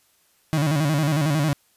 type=tone with vibrato; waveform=35% pulse; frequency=150.1 Hz; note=D3; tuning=38 cents sharp; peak=-17 dBFS; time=0.53-1.53 s; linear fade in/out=0 ms; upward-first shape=square; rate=11 Hz; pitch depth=95 cents each way; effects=white hiss -62 dBFS RMS until 1.76 s + resampled to 32000 Hz